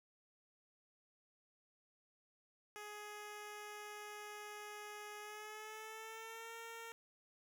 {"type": "tone with pitch glide", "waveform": "10% pulse", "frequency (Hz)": [418.2, 458.7], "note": ["G#4", "A#4"], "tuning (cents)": [12, -28], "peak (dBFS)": -40, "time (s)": [2.76, 6.92], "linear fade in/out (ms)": 0, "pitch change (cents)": 160, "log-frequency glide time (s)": [5.2, 6.54], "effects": []}